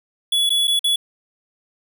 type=tone with dropouts; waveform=square; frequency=3400 Hz; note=G#7; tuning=40 cents sharp; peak=-16 dBFS; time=0.32-0.96 s; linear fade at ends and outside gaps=5 ms; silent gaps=0.494-0.503 / 0.673-0.678 / 0.793-0.842 s; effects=none